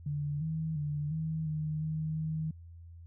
sine tone with pitch steps, 146 / 159.2 / 147.8 / 158.9 / 154.1 / 156.6 / 157.5 Hz, D3 / D#3 / D3 / D#3 / D#3 / D#3 / D#3, -10 / +40 / +11 / +37 / -16 / +11 / +21 cents, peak -31 dBFS, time 0.06-2.51 s, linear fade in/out 5 ms, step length 350 ms, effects added 84 Hz sine -47 dBFS peak until 3.06 s

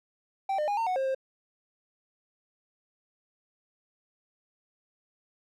triangle tone with pitch steps, 778 / 604 / 819 / 910 / 737 / 533 / 530 Hz, G5 / D5 / G#5 / A#5 / F#5 / C5 / C5, -13 / +48 / -24 / -42 / -7 / +32 / +22 cents, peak -24 dBFS, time 0.49-1.148 s, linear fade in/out 5 ms, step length 94 ms, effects none

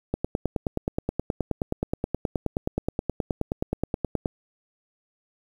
click train, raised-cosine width 2 ms, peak -11 dBFS, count 40, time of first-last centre 0.14-4.258 s, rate 9.47 Hz, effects 8-bit

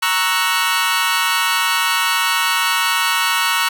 20% pulse chord, F# dominant seventh, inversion first, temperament equal, 932.3 / 1108.7 / 1318.5 / 1480 Hz, A#5 / C#6 / E6 / F#6, 0 / 0 / 0 / 0 cents, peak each -16 dBFS, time 0.02-3.69 s, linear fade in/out 10 ms, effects none

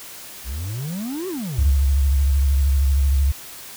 triangle exponential two-way sweep, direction up then down, 57 to 392 to 57 Hz, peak -23 dBFS, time 0.44-1.75 s, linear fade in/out 50 ms, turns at 1.28 s
sine tone with vibrato, 68.9 Hz, C#2, 10 cents flat, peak -14 dBFS, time 1.58-3.32 s, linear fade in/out 10 ms, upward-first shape sine, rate 13 Hz, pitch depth 79 cents each way
effects white hiss -38 dBFS RMS until 3.76 s

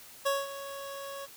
25% pulse tone with ADSR envelope, 554.4 Hz, C#5, in tune, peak -21 dBFS, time 0.25-1.27 s, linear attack 16 ms, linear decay 200 ms, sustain -14 dB, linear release 29 ms, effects white hiss -51 dBFS RMS until 1.36 s

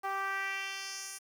10% pulse tone with band-pass filter sweep, 390 Hz, G4, 9 cents flat, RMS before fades -37 dBFS, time 0.03-1.19 s, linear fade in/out 20 ms, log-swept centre 830 to 9300 Hz, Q 1.7, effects 9-bit

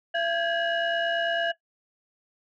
sine tone cluster, 676 / 1608 / 1677 / 2909 Hz, E5 / G6 / G#6 / F#7, +43 / +44 / +16 / -30 cents, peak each -26 / -31 / -28 / -33 dBFS, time 0.14-1.52 s, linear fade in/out 10 ms, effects noise-tail reverb RT60 0.1 s tail -17 dB re dry + tanh soft clip ceiling -17 dBFS

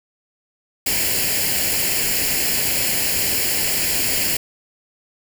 white noise with comb filter, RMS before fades -20 dBFS, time 0.86-4.37 s, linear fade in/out 5 ms, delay 0.41 ms, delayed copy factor +0.7, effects none

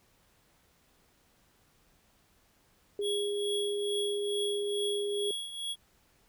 sine tone, 407.8 Hz, G#4, 32 cents flat, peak -30 dBFS, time 2.99-5.31 s, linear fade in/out 2 ms
square tone with tremolo, 3334 Hz, G#7, 6 cents sharp, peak -32 dBFS, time 3.01-5.76 s, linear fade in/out 50 ms, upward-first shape triangle, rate 2.3 Hz, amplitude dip 70%
effects pink hiss -67 dBFS RMS until 6.28 s

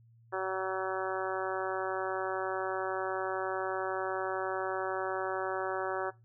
harmonic tone, 189 Hz, F#3, 37 cents sharp, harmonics 2 / 3 / 4 / 5 / 6 / 7 / 8 / 9, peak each -36 / -38 / -39 / -40 / -41 / -41 / -42 / -43 dBFS, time 0.32-6.11 s, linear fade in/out 20 ms, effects noise-tail reverb RT60 0.2 s tail -18 dB re dry + added 115 Hz sine -58 dBFS peak until 6.24 s

